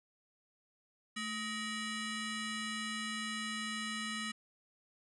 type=ring-modulated tone; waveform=20% pulse; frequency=1046.5 Hz; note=C6; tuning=in tune; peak=-29 dBFS; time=1.16-4.32 s; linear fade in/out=10 ms; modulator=827 Hz; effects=resampled to 24000 Hz